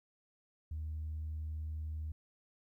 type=tone; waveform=sine; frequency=77.78 Hz; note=D#2; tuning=in tune; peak=-36 dBFS; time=0.71-2.12 s; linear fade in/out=5 ms; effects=tanh soft clip ceiling -34 dBFS + 13-bit

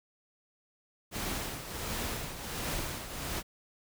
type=noise with tremolo; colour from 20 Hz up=pink; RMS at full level=-34 dBFS; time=1.11-3.43 s; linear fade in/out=50 ms; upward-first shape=triangle; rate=1.4 Hz; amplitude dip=65%; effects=none

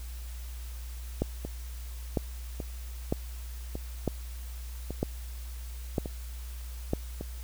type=two click trains; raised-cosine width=2 ms; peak=-22 / -13 dBFS; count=6 / 7; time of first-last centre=1.45-7.21 / 1.22-6.934 s; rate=0.868 / 1.05 Hz; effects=added 60 Hz sine -37 dBFS peak until 7.43 s + white hiss -51 dBFS RMS until 7.43 s

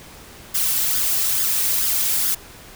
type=noise with flanger; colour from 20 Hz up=blue; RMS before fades=-20 dBFS; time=0.54-2.35 s; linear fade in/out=10 ms; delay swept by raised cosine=0.59 to 2.69 ms; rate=2.3 Hz; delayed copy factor=+0.6; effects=pink hiss -42 dBFS RMS until 2.75 s

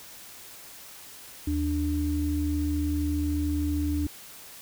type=tone pair together; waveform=sine; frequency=78 / 294.5 Hz; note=D#2 / D4; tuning=+5 / +5 cents; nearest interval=octave + major seventh; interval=2300 cents; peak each=-27 dBFS; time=1.47-4.07 s; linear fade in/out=5 ms; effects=white hiss -46 dBFS RMS until 4.61 s

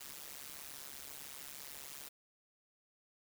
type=noise with amplitude modulation; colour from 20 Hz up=white; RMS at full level=-45 dBFS; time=0-2.09 s; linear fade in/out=10 ms; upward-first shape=sine; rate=141 Hz; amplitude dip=100%; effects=none

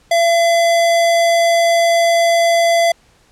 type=tone; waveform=square; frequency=677 Hz; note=E5; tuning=46 cents sharp; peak=-11 dBFS; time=0.11-2.92 s; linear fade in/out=5 ms; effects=pink hiss -53 dBFS RMS until 3.31 s + low-pass 9000 Hz 12 dB/octave

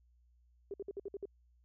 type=tone bursts; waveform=sine; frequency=397.5 Hz; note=G4; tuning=24 cents sharp; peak=-38 dBFS; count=7; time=0.71-1.255 s; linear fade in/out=2 ms; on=29 ms; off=57 ms; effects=added 60 Hz sine -65 dBFS peak until 1.64 s

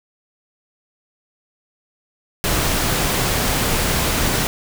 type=noise; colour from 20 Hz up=pink; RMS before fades=-19 dBFS; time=2.44-4.47 s; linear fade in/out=0 ms; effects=none

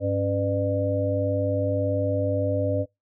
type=harmonic tone with a mistuned harmonic; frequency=99.9 Hz; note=G2; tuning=33 cents sharp; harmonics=1 / 3 / 5 / 6; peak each=-26 / -29 / -28 / -26 dBFS; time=0-2.86 s; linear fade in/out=50 ms; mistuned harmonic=3; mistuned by=-130 cents; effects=noise-tail reverb RT60 0.2 s tail -23 dB re dry

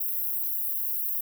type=high-pass noise; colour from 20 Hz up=white; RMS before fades=-29 dBFS; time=0-1.21 s; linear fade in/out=5 ms; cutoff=12000 Hz; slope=48 dB/octave; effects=none

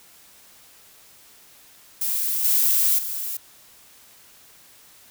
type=noise with level steps; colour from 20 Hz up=violet; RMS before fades=-24 / -19 / -29 dBFS; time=2.01-3.37 s; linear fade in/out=5 ms; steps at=2.44 / 2.98 s; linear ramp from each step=10 ms; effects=white hiss -51 dBFS RMS until 5.1 s

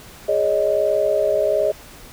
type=chord; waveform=sine; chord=Ab suspended fourth; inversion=none; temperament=equal with one note detuned; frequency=415.3 / 561.1 / 622.3 Hz; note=Ab4 / Db5 / Eb5; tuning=0 / +21 / 0 cents; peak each=-22 / -21 / -18 dBFS; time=0.28-1.72 s; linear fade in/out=10 ms; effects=pink hiss -42 dBFS RMS until 2.12 s

